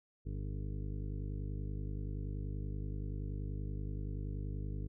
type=harmonic tone with a mistuned harmonic; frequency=50.5 Hz; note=G#1; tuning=48 cents flat; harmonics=1 / 2 / 3 / 4 / 5 / 6 / 8 / 9; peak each=-39 / -42 / -46 / -53 / -53 / -52 / -56 / -58 dBFS; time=0.25-4.88 s; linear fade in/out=20 ms; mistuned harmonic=6; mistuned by=+27 cents; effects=none